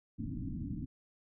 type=low-pass noise; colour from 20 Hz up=white; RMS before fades=-39 dBFS; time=0.18-0.86 s; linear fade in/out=20 ms; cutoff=300 Hz; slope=96 dB/octave; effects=none